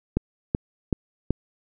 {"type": "click train", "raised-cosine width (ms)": 3, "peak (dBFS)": -8, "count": 4, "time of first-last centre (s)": [0.17, 1.306], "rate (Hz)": 2.64, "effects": []}